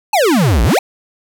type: exponential two-way sweep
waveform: square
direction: down then up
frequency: 900 to 51.3 to 900 Hz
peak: -10 dBFS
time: 0.13-0.79 s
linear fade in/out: 5 ms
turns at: 0.63 s
effects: none